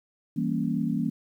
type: chord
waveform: sine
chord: E diminished seventh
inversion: none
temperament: equal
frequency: 164.81 / 196 / 233.1 / 277.2 Hz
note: E3 / G3 / Bb3 / Db4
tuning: 0 / 0 / 0 / 0 cents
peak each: -30 / -31 / -28 / -31 dBFS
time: 0.36-1.1 s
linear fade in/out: 10 ms
effects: 10-bit